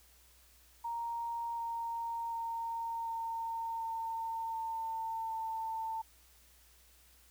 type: tone with pitch steps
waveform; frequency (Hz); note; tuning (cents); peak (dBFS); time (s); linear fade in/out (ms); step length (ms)
sine; 932.3 / 925.9 / 919.5 / 913.1 / 906.8 / 900.5 / 894.3; A#5 / A#5 / A#5 / A#5 / A#5 / A5 / A5; 0 / -12 / -24 / -36 / -48 / +40 / +28; -35; 0.84-6.02; 10; 740
effects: added 60 Hz sine -65 dBFS peak until 7.3 s + white hiss -64 dBFS RMS until 7.3 s